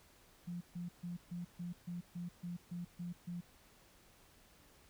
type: tone bursts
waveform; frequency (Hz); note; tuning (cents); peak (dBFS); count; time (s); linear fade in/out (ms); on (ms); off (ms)
sine; 174.61; F3; 0; -40; 11; 0.47-3.41; 10; 140; 140
effects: pink hiss -65 dBFS RMS until 4.89 s